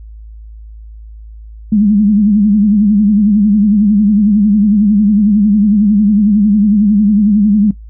sine tone with vibrato, 207.4 Hz, G#3, 2 cents flat, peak -6 dBFS, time 1.72-7.71 s, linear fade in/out 5 ms, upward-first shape sine, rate 11 Hz, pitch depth 88 cents each way, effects noise-tail reverb RT60 0.1 s tail -17 dB re dry + added 54 Hz sine -29 dBFS peak until 7.89 s

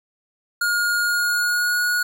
square tone with pitch glide, 1427 to 1451.9 Hz, F6 to F#6, +37 to -33 cents, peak -19 dBFS, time 0.61-2.03 s, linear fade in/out 5 ms, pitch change +30 cents, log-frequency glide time 1.01-1.82 s, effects 10-bit

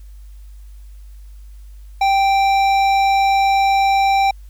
sine tone with hard clipping, 784 Hz, G5, in tune, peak -14 dBFS, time 2.01-4.31 s, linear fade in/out 5 ms, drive 12 dB, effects added 50 Hz sine -35 dBFS peak until 4.49 s + white hiss -58 dBFS RMS until 4.49 s

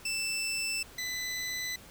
20% pulse tone pair in turn, 2654 / 2003 Hz, E7 / B6, +11 / +24 cents, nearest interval perfect fourth, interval 487 cents, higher first, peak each -26 / -28 dBFS, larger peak first, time 0.05-0.83 / 0.98-1.76 s, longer neither, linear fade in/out 5 ms, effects pink hiss -52 dBFS RMS until 1.9 s

